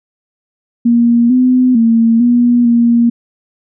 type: tone with pitch steps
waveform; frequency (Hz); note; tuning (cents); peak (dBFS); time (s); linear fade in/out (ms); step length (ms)
sine; 236 / 253.3 / 228.5 / 241.2 / 235.4; A#3 / B3 / A#3 / B3 / A#3; +22 / +44 / -34 / -41 / +17; -6; 0.85-3.1; 10; 450
effects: none